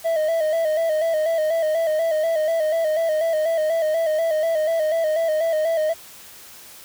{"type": "tone with vibrato", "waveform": "triangle", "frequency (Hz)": 639, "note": "D#5", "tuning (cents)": 46, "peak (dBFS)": -16, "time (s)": [0.04, 5.94], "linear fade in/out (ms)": 20, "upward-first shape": "square", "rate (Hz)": 4.1, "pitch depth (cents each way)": 57, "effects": ["white hiss -43 dBFS RMS until 6.84 s"]}